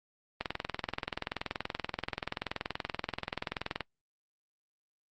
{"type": "click train", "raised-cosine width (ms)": 0.3, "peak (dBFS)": -16, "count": 72, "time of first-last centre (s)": [0.41, 3.807], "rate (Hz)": 20.9, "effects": ["noise-tail reverb RT60 0.1 s tail -22 dB re dry", "Opus 24 kbps"]}